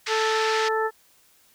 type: band-pass noise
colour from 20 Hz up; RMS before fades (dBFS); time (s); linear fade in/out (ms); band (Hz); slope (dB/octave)
pink; -30; 0.06-0.69; 10; 1500 to 5600; 24
type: harmonic tone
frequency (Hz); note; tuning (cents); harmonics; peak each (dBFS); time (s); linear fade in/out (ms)
440; A4; 0; 1 / 2 / 3 / 4; -24 / -27 / -29 / -30; 0.07-0.91; 50
effects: white hiss -59 dBFS RMS until 1.54 s